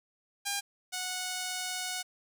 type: tone pair in turn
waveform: 5% pulse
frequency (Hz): 804 / 735.4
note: G5 / F#5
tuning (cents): +44 / -11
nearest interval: major second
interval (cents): 155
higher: first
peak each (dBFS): -19 / -22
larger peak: first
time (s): 0.45-0.61 / 0.92-2.03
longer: second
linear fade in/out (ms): 20
effects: none